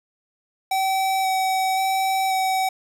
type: tone with vibrato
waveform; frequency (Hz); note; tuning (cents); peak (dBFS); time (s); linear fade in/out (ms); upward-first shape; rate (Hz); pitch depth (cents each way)
square; 763; G5; -47; -20; 0.71-2.69; 5; square; 0.94; 9
effects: 8-bit